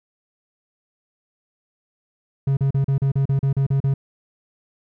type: tone bursts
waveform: triangle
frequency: 136.9 Hz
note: C#3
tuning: 21 cents flat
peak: -14 dBFS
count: 11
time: 2.47-3.94 s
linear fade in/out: 5 ms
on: 100 ms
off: 37 ms
effects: none